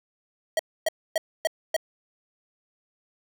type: tone bursts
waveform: square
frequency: 640 Hz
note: D#5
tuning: 49 cents sharp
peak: -21 dBFS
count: 5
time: 0.57-1.765 s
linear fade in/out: 2 ms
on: 23 ms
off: 270 ms
effects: none